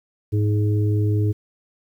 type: harmonic tone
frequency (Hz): 104.8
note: G#2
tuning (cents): +16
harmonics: 1 / 3 / 4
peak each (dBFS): -17 / -27 / -29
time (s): 0.32-1.33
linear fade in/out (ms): 20
effects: 9-bit